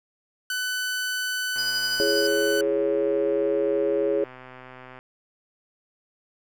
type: tone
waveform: sawtooth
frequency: 1500 Hz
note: F#6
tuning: 23 cents sharp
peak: -22 dBFS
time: 0.5-2.61 s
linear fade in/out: 2 ms
type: click train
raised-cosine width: 0.5 ms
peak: -28 dBFS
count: 440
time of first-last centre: 1.56-4.99 s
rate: 128 Hz
type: tone with tremolo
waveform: triangle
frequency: 4891 Hz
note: D#8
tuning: 31 cents flat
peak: -23 dBFS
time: 1.58-2.27 s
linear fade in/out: 5 ms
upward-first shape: sine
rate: 12 Hz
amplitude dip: 60%
type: chord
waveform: sine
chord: C# minor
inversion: first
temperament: just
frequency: 332.6 / 415.8 / 554.4 Hz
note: E4 / G#4 / C#5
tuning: +16 / +2 / 0 cents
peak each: -28 / -23 / -25 dBFS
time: 2-4.24 s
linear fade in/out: 0 ms
effects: none